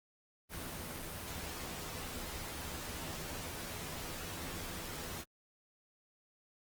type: noise with comb filter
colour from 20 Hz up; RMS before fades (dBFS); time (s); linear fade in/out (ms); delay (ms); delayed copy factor
pink; -43; 0.49-5.25; 50; 12; +0.5
effects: Opus 24 kbps